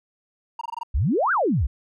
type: tone bursts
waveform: triangle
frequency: 932.3 Hz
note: A#5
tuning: in tune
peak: -25 dBFS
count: 6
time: 0.59-0.833 s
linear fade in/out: 5 ms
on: 23 ms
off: 21 ms
type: exponential two-way sweep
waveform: sine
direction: up then down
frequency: 51.91 to 1644 to 51.91 Hz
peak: -18 dBFS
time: 0.94-1.67 s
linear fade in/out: 10 ms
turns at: 1.32 s
effects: none